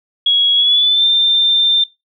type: tone with pitch glide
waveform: sine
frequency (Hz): 3327 to 3586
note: G#7 to A7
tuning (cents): +2 to +32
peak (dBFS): -9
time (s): 0.26-1.84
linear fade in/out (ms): 5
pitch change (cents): +130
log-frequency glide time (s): 0.55-1.06
effects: noise-tail reverb RT60 0.2 s tail -17 dB re dry